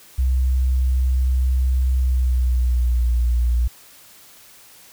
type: tone with pitch glide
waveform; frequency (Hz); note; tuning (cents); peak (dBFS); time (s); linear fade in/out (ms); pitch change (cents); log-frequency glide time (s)
sine; 64.3 to 59.65; C2 to A#1; -30 to +41; -15; 0.18-3.68; 10; -129; 1.96-3.11
effects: white hiss -47 dBFS RMS until 4.92 s